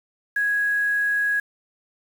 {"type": "tone with quantisation", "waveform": "sine", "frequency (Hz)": 1661.2, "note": "G#6", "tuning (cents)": 0, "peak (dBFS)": -19, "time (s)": [0.36, 1.4], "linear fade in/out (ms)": 5, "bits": 7, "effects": []}